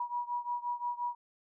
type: beating tone pair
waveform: sine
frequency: 964 / 969.7 Hz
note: B5 / B5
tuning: -42 / -32 cents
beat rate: 5.7 Hz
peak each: -35 / -37 dBFS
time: 0-1.15 s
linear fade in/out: 5 ms
effects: none